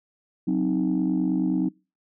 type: chord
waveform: sine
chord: C diminished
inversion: second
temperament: equal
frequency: 185 / 261.6 / 311.1 Hz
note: Gb3 / C4 / Eb4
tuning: 0 / 0 / 0 cents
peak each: -24 dBFS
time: 0.47-1.69 s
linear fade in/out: 10 ms
effects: noise-tail reverb RT60 0.3 s tail -25 dB re dry + tanh soft clip ceiling -15 dBFS